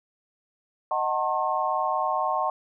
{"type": "chord", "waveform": "sine", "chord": "D# diminished seventh", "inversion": "none", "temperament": "just", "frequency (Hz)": [622.3, 746.7, 896, 1075.3], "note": ["D#5", "F#5", "A5", "C6"], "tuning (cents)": [0, 16, 31, 47], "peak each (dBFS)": [-30, -28, -29, -27], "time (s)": [0.91, 2.5], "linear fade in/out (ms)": 2, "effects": []}